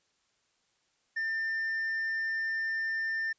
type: tone with tanh clipping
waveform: sine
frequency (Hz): 1795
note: A6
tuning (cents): +34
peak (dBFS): -30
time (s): 1.16-3.33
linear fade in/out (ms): 10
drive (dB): 2
effects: white hiss -73 dBFS RMS until 3.38 s + resampled to 16000 Hz